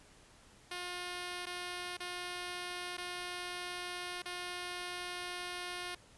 5% pulse tone with dropouts, 356.5 Hz, F4, 36 cents sharp, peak -28 dBFS, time 0.71-5.95 s, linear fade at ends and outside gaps 5 ms, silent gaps 1.457-1.466 / 1.97-2.002 / 2.97-2.98 / 4.221-4.256 s, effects pink hiss -61 dBFS RMS until 6.17 s + resampled to 24000 Hz

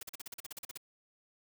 white noise bursts, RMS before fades -43 dBFS, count 13, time 0.01-0.775 s, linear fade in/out 5 ms, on 21 ms, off 41 ms, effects none

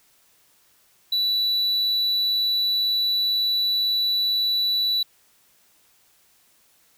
triangle tone, 3951 Hz, B7, in tune, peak -18 dBFS, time 1.12-5.03 s, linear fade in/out 5 ms, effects white hiss -60 dBFS RMS until 6.97 s

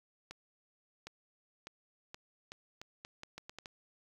accelerating click train, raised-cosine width 0.2 ms, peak -28 dBFS, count 12, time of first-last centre 0.31-3.658 s, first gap 760 ms, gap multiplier 0.79, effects 9-bit

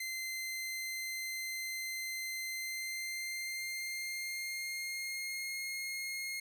sawtooth tone with pitch glide, 2073 to 2145 Hz, C7 to C7, -17 to +42 cents, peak -34 dBFS, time 0-6.4 s, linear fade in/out 5 ms, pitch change +59 cents, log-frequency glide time 2.49-5.56 s, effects none

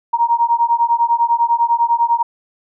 sine beating tone pair, 932.3 / 942.3 Hz, A#5 / A#5, 0 / +18 cents, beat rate 10 Hz, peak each -15 dBFS, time 0.13-2.23 s, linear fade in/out 10 ms, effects none

